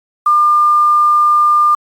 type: tone with quantisation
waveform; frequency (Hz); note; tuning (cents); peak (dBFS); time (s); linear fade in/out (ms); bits
sine; 1200; D6; +37; -7; 0.26-1.75; 5; 6
effects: AAC 64 kbps